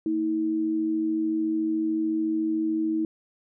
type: tone pair together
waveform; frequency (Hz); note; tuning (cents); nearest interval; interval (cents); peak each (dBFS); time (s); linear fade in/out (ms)
sine; 226.2 / 319.9; A3 / D#4; +48 / +48; tritone; 600; -33 / -23; 0.06-3.05; 2
effects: none